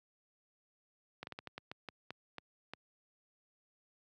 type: slowing click train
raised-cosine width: 0.3 ms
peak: -27 dBFS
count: 11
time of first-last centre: 1.23-2.736 s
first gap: 41 ms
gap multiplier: 1.27
effects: high-pass 100 Hz 12 dB/octave